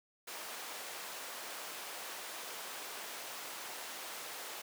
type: high-pass noise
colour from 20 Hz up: pink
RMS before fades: -45 dBFS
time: 0.27-4.62 s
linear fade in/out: 10 ms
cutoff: 580 Hz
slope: 12 dB/octave
effects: none